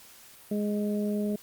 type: harmonic tone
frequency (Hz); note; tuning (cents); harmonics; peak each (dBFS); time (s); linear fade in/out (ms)
207.7; G#3; 0; 1 / 2 / 3; -27 / -33 / -37; 0.51-1.36; 5
effects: white hiss -52 dBFS RMS until 1.42 s + Opus 48 kbps